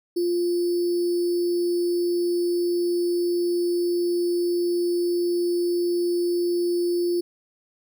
sine tone with sample-and-hold, 349.2 Hz, F4, in tune, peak -20 dBFS, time 0.16-7.21 s, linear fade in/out 10 ms, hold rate 4900 Hz, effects none

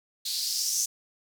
violet noise with band-pass filter sweep, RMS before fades -29 dBFS, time 0.25-0.86 s, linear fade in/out 10 ms, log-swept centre 4100 to 6300 Hz, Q 5.2, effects none

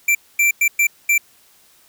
square tone bursts at uneven times, 2349 Hz, D7, in tune, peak -13 dBFS, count 5, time 0.08-0.15 / 0.39-0.51 / 0.61-0.68 / 0.79-0.87 / 1.09-1.18 s, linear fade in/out 5 ms, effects white hiss -53 dBFS RMS until 1.88 s

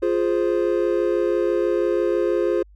triangle chord, F minor, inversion none, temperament equal, 349.2 / 415.3 / 523.3 Hz, F4 / Ab4 / C5, 0 / 0 / 0 cents, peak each -19 / -21 / -22 dBFS, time 0.02-2.63 s, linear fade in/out 10 ms, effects added 50 Hz sine -46 dBFS peak until 2.75 s

